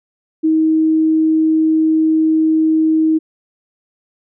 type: tone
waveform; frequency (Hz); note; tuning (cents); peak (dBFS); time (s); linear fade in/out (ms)
sine; 316.7; D#4; +31; -10; 0.43-3.19; 20
effects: none